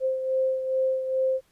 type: beating tone pair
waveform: sine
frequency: 523.3 / 525.7 Hz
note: C5 / C5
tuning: 0 / +8 cents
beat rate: 2.4 Hz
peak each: -23 / -31 dBFS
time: 0-1.41 s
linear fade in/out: 50 ms
effects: pink hiss -65 dBFS RMS until 1.51 s + resampled to 32000 Hz